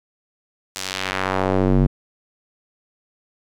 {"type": "tone with band-pass filter sweep", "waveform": "square", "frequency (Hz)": 47.29, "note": "F#1", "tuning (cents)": 39, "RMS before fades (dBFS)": -20, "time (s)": [0.75, 1.87], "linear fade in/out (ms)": 10, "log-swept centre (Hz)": [7100, 170], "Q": 0.95, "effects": []}